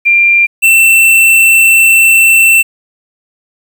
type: tone pair in turn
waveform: sine / square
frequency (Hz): 2383 / 2684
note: D7 / E7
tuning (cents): +25 / +31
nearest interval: major second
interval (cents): 206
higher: second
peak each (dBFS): -4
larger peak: neither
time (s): 0.05-0.47 / 0.62-2.63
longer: second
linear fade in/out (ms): 20
effects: 7-bit